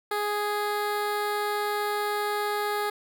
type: tone with notch filter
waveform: 15% pulse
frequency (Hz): 415.3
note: G#4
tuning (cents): 0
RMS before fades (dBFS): -28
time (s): 0.11-2.9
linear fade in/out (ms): 5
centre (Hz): 6500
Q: 1.5
effects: none